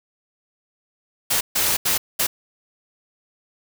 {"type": "noise bursts at uneven times", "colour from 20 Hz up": "white", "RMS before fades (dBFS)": -20, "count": 4, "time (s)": [[1.3, 1.41], [1.55, 1.77], [1.85, 1.98], [2.19, 2.27]], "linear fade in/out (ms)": 10, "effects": []}